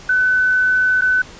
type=tone with dropouts; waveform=sine; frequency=1507 Hz; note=F#6; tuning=31 cents sharp; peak=-12 dBFS; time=0.09-1.22 s; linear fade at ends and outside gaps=5 ms; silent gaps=1.011-1.019 s; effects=pink hiss -39 dBFS RMS until 1.39 s + resampled to 16000 Hz